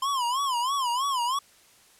square tone with vibrato, 1034 Hz, C6, 21 cents flat, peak -25 dBFS, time 0.02-1.39 s, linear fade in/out 5 ms, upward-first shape sine, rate 3.1 Hz, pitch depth 160 cents each way, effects white hiss -57 dBFS RMS until 1.99 s + low-pass 11000 Hz 12 dB/octave

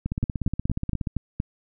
two click trains, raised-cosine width 5 ms, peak -14 / -12 dBFS, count 18 / 6, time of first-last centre 0.06-1.072 / 0.23-1.401 s, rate 16.8 / 4.27 Hz, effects none

